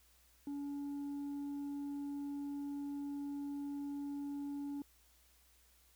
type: tone with tanh clipping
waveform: sine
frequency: 284.6 Hz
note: C#4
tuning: 46 cents sharp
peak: -40 dBFS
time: 0.47-4.82 s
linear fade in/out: 2 ms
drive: 3 dB
effects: added 60 Hz sine -70 dBFS peak until 5.95 s + white hiss -69 dBFS RMS until 5.95 s